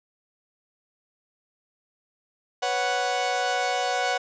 sawtooth chord, B suspended second, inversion none, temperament equal, 493.9 / 554.4 / 740 Hz, B4 / C#5 / F#5, 0 / 0 / 0 cents, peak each -27 / -27 / -21 dBFS, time 2.62-4.18 s, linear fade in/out 10 ms, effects resampled to 16000 Hz + 9-bit

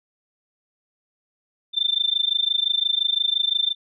sine tone with amplitude modulation, 3567 Hz, A7, 23 cents sharp, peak -15 dBFS, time 1.73-3.75 s, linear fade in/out 50 ms, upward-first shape sine, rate 25.8 Hz, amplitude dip 95%, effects none

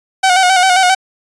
sawtooth tone with vibrato, 743 Hz, F#5, 7 cents sharp, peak -4 dBFS, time 0.23-0.95 s, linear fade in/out 10 ms, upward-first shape square, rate 7.5 Hz, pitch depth 47 cents each way, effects resampled to 22050 Hz

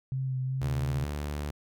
sine tone with vibrato, 130.81 Hz, C3, in tune, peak -28 dBFS, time 0.12-1.04 s, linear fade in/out 0 ms, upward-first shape sine, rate 2.7 Hz, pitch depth 22 cents each way
sawtooth tone, 73.42 Hz, D2, in tune, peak -28 dBFS, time 0.61-1.51 s, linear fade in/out 10 ms
effects none

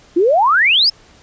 sine exponential sweep, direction up, 321.2 to 5340 Hz, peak -9 dBFS, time 0.16-0.9 s, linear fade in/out 10 ms, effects pink hiss -47 dBFS RMS until 1.22 s + resampled to 16000 Hz

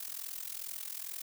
blue noise with amplitude modulation, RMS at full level -38 dBFS, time 0-1.22 s, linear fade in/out 5 ms, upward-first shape sine, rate 42.3 Hz, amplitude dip 85%, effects none

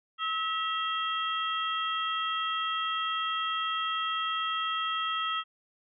harmonic tone with a mistuned harmonic, 647 Hz, E5, 32 cents flat, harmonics 2 / 3 / 4 / 5, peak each -30 / -39 / -39 / -34 dBFS, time 0.18-5.44 s, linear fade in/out 50 ms, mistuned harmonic 4, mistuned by +91 cents, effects none

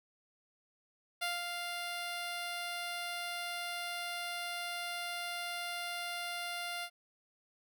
10% pulse tone with ADSR envelope, 698.5 Hz, F5, in tune, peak -24 dBFS, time 1.21-6.9 s, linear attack 16 ms, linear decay 190 ms, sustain -5 dB, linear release 66 ms, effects none

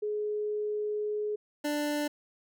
sine / 25% pulse tone pair in turn, 420.8 / 295.2 Hz, G#4 / D4, +23 / +9 cents, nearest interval tritone, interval 614 cents, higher first, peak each -29 / -25 dBFS, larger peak second, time 0.02-1.36 / 1.64-2.08 s, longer first, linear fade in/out 10 ms, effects none

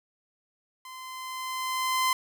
sawtooth tone with level ramp, 1033 Hz, C6, 22 cents flat, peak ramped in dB -38 to -18 dBFS, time 0.85-2.13 s, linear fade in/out 2 ms, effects none

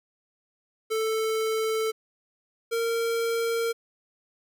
square tone pair in turn, 441.2 / 460.7 Hz, A4 / A#4, +5 / -20 cents, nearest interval minor second, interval 75 cents, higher second, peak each -25 dBFS, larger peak neither, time 0.9-1.92 / 2.71-3.73 s, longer neither, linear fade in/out 20 ms, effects none

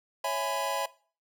square chord, C# minor seventh, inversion none, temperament equal with one note detuned, 554.4 / 659.3 / 830.6 / 1003.9 Hz, C#5 / E5 / G#5 / B5, 0 / 0 / 0 / +28 cents, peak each -35 / -35 / -35 / -34 dBFS, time 0.24-0.86 s, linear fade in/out 5 ms, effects noise-tail reverb RT60 0.4 s tail -19 dB re dry

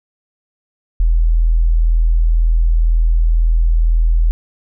sine tone, 41 Hz, E1, 9 cents flat, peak -9 dBFS, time 1-4.31 s, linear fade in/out 0 ms, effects none

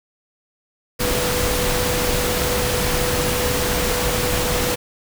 sine tone in noise, 493.9 Hz, B4, in tune, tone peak -24 dBFS, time 0.99-4.76 s, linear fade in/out 20 ms, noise pink, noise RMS -21 dBFS, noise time 0.99-4.76 s, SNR -6 dB, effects none

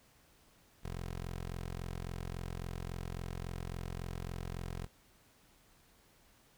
15% pulse tone, 43.62 Hz, F1, 1 cent flat, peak -33 dBFS, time 0.83-4.87 s, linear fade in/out 20 ms, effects pink hiss -66 dBFS RMS until 6.57 s

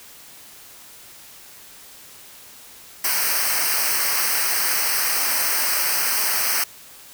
white noise with comb filter, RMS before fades -21 dBFS, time 3.04-6.64 s, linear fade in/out 5 ms, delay 0.28 ms, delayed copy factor -0.9, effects white hiss -44 dBFS RMS until 7.13 s

